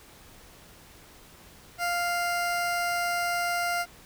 20% pulse tone, 698.5 Hz, F5, in tune, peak -21 dBFS, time 1.78-3.86 s, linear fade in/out 50 ms, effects pink hiss -52 dBFS RMS until 4.05 s

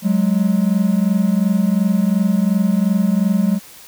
triangle tone pair together, 186.11 / 208.9 Hz, F#3 / G#3, +10 / +10 cents, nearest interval major second, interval 200 cents, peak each -14 dBFS, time 0.02-3.6 s, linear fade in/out 50 ms, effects white hiss -41 dBFS RMS until 3.87 s

